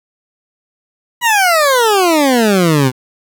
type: exponential sweep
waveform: 20% pulse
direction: down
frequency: 987.8 to 123.47 Hz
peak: -4 dBFS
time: 1.21-2.92 s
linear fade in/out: 50 ms
effects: 7-bit